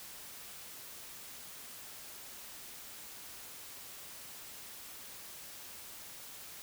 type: silence
effects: white hiss -49 dBFS RMS until 6.62 s